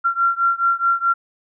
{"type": "beating tone pair", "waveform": "sine", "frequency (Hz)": [1370, 1374.7], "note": ["F6", "F6"], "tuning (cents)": [-34, -28], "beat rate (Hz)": 4.7, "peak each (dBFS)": [-18, -19], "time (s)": [0.04, 1.14], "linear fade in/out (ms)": 20, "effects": []}